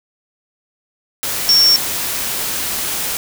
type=tone in noise; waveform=sine; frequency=5480 Hz; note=F8; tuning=34 cents flat; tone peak=-8 dBFS; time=1.49-1.76 s; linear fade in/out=0 ms; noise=white; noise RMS=-21 dBFS; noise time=1.23-3.17 s; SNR=+10 dB; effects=none